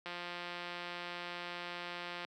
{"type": "click train", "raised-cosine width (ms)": 0.3, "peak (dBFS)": -26, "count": 384, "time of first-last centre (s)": [0.06, 2.249], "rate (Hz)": 175, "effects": ["high-pass 200 Hz 12 dB/octave"]}